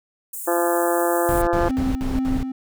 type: high-pass noise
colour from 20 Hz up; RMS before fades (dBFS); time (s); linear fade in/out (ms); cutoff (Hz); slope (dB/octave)
pink; -32; 0.33-1.42; 5; 7600; 48
type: harmonic tone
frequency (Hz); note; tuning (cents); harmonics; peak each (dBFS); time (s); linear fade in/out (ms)
172.1; F3; -25; 2 / 3 / 4 / 5 / 6 / 7 / 8 / 9 / 10; -22 / -23 / -24 / -27 / -32 / -30 / -35 / -36 / -35; 0.47-1.69; 10
type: noise bursts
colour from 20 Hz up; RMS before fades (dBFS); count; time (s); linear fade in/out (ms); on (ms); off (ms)
brown; -25; 5; 1.29-2.43; 0; 180; 60
type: tone with tremolo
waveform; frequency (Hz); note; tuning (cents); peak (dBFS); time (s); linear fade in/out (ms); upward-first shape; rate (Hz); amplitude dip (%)
triangle; 261.6; C4; 0; -18; 1.69-2.52; 5; square; 2.2; 45
effects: none